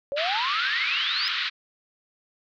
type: exponential sweep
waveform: sine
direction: up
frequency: 543 to 5170 Hz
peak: -26 dBFS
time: 0.12-1.28 s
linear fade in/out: 0 ms
type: band-pass noise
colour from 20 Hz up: white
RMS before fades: -28 dBFS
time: 0.16-1.5 s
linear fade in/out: 20 ms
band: 1200 to 4200 Hz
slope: 48 dB/octave
effects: none